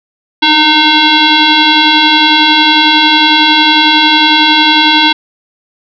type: tone with frequency modulation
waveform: sine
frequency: 2137 Hz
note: C7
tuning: 36 cents sharp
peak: -4 dBFS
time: 0.42-5.13 s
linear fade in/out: 10 ms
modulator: 609 Hz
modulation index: 3.1
effects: none